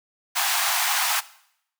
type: high-pass noise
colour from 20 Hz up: pink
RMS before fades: -23 dBFS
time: 0.35-1.21 s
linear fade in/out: 20 ms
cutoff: 700 Hz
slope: 96 dB/octave
effects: noise-tail reverb RT60 0.7 s tail -18 dB re dry